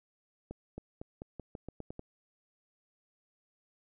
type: accelerating click train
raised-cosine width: 2 ms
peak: -28 dBFS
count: 10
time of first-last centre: 0.51-1.994 s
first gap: 270 ms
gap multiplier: 0.87
effects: none